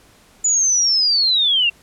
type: linear sweep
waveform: sine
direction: down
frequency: 7000 to 2701 Hz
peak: -13 dBFS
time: 0.44-1.7 s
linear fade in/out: 10 ms
effects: pink hiss -51 dBFS RMS until 1.82 s + low-pass 12000 Hz 12 dB/octave